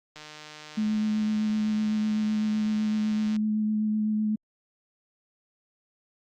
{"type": "click train", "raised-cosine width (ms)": 0.2, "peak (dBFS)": -26, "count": 488, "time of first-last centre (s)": [0.16, 3.364], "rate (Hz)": 152}
{"type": "tone with vibrato", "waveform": "sine", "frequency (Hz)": 214.2, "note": "A3", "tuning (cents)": -46, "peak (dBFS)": -23, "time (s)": [0.77, 4.36], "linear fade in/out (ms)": 10, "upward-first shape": "sine", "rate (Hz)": 7.9, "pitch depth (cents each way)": 13}
{"effects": ["Opus 48 kbps"]}